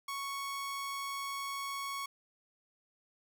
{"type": "tone", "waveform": "sawtooth", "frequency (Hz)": 1108.7, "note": "C#6", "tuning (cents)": 0, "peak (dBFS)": -33, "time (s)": [0.08, 2.06], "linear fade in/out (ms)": 5, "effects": []}